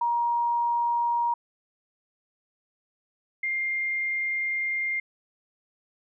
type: tone pair in turn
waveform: sine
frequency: 946 / 2110 Hz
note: A#5 / C7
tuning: +25 / +14 cents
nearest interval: octave + major second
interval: 1389 cents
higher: second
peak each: -22 / -25 dBFS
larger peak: first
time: 0.01-1.34 / 3.43-5 s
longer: second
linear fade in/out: 5 ms
effects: none